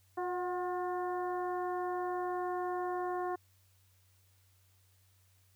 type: harmonic tone with a mistuned harmonic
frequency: 357.4 Hz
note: F4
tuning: 40 cents sharp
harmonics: 1 / 2 / 3 / 4 / 5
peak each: -36 / -37 / -41 / -49 / -51 dBFS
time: 0.17-3.36 s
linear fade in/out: 10 ms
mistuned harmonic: 2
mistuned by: +34 cents
effects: added 94 Hz sine -66 dBFS peak until 5.55 s + white hiss -71 dBFS RMS until 5.55 s